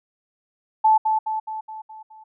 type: tone with echo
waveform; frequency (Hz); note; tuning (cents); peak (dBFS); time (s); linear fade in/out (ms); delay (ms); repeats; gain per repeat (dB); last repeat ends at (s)
sine; 872; A5; -16; -12; 0.84-0.98; 10; 210; 6; -5; 2.24
effects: none